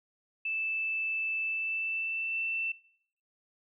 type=tone with pitch glide; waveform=sine; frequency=2637 to 2672 Hz; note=E7 to E7; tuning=0 to +23 cents; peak=-30 dBFS; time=0.45-2.72 s; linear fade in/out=5 ms; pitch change=+23 cents; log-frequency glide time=1.42-2.44 s; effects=noise-tail reverb RT60 0.7 s tail -22 dB re dry